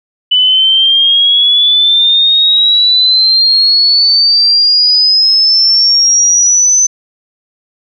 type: exponential sweep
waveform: sine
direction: up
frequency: 2979 to 6130 Hz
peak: -5 dBFS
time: 0.31-6.87 s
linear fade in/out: 10 ms
effects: none